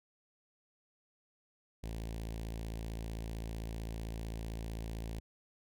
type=tone with notch filter; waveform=sawtooth; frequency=55.6 Hz; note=A1; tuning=19 cents sharp; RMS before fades=-41 dBFS; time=1.83-5.2 s; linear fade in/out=10 ms; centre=1300 Hz; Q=1.1; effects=none